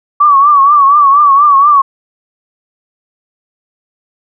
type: tone with vibrato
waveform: sine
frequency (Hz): 1141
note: C#6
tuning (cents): +50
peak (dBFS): -3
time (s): 0.2-1.82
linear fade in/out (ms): 10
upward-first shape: triangle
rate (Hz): 4.2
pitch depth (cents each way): 100
effects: none